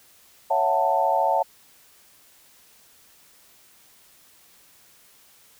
sine chord, F# minor seventh, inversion second, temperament just, 555 / 666 / 740 / 888 Hz, C#5 / E5 / F#5 / A5, +2 / +18 / 0 / +16 cents, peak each -26 / -25 / -24 / -22 dBFS, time 0.5-1.43 s, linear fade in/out 10 ms, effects white hiss -55 dBFS RMS until 5.59 s

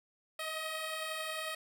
10% pulse beating tone pair, 622.3 / 633.3 Hz, D#5 / D#5, 0 / +30 cents, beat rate 11 Hz, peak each -36 / -29 dBFS, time 0.39-1.55 s, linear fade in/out 5 ms, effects none

